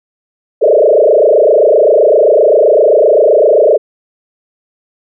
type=tone with frequency modulation; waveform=sine; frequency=523.3 Hz; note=C5; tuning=in tune; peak=-4 dBFS; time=0.61-3.78 s; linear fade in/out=20 ms; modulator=27.7 Hz; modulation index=4; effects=none